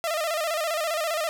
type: tone with vibrato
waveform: sawtooth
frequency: 642 Hz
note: E5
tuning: 46 cents flat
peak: -21 dBFS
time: 0.04-1.29 s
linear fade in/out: 0 ms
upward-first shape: square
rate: 15 Hz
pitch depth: 81 cents each way
effects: none